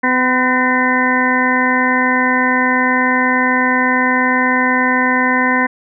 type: harmonic tone with a mistuned harmonic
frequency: 253.1 Hz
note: B3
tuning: 43 cents sharp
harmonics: 1 / 2 / 3 / 4 / 6 / 7 / 8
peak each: -17 / -23 / -23 / -18 / -21 / -17 / -20 dBFS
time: 0.03-5.67 s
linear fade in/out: 10 ms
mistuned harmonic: 7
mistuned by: +38 cents
effects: none